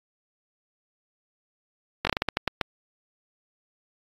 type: slowing click train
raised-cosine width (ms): 0.3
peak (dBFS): -7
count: 10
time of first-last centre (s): 2.05-2.613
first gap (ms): 20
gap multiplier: 1.27
effects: AAC 32 kbps

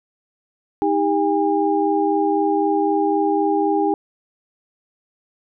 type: tone cluster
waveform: sine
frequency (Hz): 315.3 / 399.2 / 810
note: D#4 / G4 / G#5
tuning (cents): +23 / +32 / -43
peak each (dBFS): -20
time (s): 0.82-3.94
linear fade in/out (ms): 0
effects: none

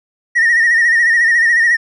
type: tone with vibrato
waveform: triangle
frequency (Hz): 1864.7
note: A#6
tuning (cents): 0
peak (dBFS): -6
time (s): 0.35-1.77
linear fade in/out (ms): 20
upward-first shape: sine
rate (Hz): 14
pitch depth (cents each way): 64
effects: tanh soft clip ceiling -4 dBFS + resampled to 24000 Hz

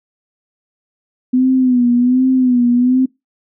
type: tone with vibrato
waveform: sine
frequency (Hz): 250.7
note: B3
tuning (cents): +26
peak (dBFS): -9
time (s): 1.33-3.06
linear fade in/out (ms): 10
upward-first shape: sine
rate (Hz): 1.3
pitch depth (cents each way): 68
effects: noise-tail reverb RT60 0.2 s tail -23 dB re dry

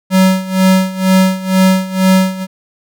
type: tone with tremolo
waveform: square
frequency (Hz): 188.2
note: F#3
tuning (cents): +30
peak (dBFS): -6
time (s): 0.1-2.47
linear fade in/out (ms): 50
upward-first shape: sine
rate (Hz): 2.1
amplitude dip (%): 85
effects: none

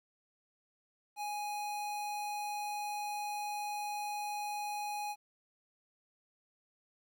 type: tone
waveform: square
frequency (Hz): 830.6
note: G#5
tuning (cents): 0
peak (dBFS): -37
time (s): 1.16-5.16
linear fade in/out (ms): 50
effects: 12-bit

